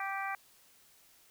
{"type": "harmonic tone", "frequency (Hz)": 391.1, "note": "G4", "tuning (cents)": -4, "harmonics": [2, 3, 4, 5, 6], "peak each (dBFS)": [-38, -40, -41, -42, -43], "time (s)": [0, 0.35], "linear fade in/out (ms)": 2, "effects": ["white hiss -63 dBFS RMS until 1.3 s"]}